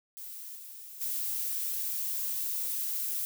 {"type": "noise with level steps", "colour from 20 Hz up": "violet", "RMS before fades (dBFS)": [-43, -46, -33], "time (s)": [0.17, 3.25], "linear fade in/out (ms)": 0, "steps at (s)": [0.55, 1], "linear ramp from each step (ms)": 20, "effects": []}